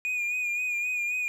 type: tone with vibrato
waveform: triangle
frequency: 2451 Hz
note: D#7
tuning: 27 cents flat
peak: -25 dBFS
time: 0.05-1.28 s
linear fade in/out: 0 ms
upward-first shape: sine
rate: 3.8 Hz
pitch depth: 39 cents each way
effects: none